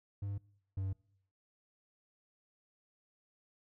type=tone pair in turn; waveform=triangle; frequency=100 / 96.05 Hz; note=G2 / G2; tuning=+35 / -35 cents; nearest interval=minor second; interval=70 cents; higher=first; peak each=-34 / -32 dBFS; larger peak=second; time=0.22-0.38 / 0.77-0.93 s; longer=neither; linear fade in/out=5 ms; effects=noise-tail reverb RT60 0.7 s tail -24 dB re dry